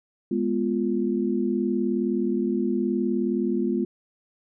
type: chord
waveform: sine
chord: F diminished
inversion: first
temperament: equal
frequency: 207.7 / 246.9 / 349.2 Hz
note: Ab3 / Cb4 / F4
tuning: 0 / 0 / 0 cents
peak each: -26 dBFS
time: 0.31-3.85 s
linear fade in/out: 5 ms
effects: none